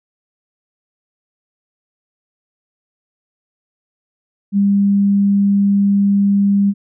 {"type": "tone", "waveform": "sine", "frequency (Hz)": 200, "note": "G3", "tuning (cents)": 35, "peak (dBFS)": -10, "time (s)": [4.52, 6.74], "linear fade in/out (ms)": 50, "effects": []}